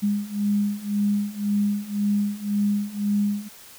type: beating tone pair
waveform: sine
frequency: 203.7 / 205.6 Hz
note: G#3 / G#3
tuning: -33 / -17 cents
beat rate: 1.9 Hz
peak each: -25 / -23 dBFS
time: 0.02-3.49 s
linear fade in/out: 20 ms
effects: white hiss -46 dBFS RMS until 3.78 s